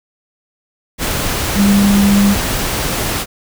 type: tone in noise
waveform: sine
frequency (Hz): 200.9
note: G3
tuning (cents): +43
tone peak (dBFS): -8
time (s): 1.55-2.36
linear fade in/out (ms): 50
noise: pink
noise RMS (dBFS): -18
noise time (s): 0.98-3.26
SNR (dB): +7
effects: none